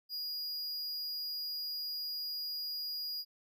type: tone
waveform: square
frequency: 4873 Hz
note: D#8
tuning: 37 cents flat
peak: -37 dBFS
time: 0.09-3.25 s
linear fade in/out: 50 ms
effects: none